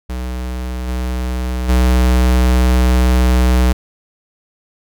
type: tone with level steps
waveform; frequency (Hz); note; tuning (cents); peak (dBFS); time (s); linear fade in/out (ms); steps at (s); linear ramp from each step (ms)
square; 62.4; B1; +19; -21 / -18 / -10; 0.09-3.73; 10; 0.87 / 1.68; 20
effects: none